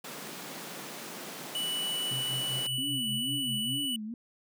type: high-pass noise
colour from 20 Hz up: pink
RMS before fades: -42 dBFS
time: 0.04-2.67 s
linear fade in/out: 5 ms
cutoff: 150 Hz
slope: 48 dB/octave
type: tone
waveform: square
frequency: 2960 Hz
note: F#7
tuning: in tune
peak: -31 dBFS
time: 1.55-3.96 s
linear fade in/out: 2 ms
type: tone with tremolo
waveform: sine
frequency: 130.81 Hz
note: C3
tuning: in tune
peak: -35 dBFS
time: 2.11-3.86 s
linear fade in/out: 10 ms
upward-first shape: sine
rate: 5.1 Hz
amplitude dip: 90%
type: tone with vibrato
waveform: sine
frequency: 246.9 Hz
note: B3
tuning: in tune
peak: -35 dBFS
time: 2.78-4.14 s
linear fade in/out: 2 ms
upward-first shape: sine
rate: 2.2 Hz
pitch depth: 260 cents each way
effects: none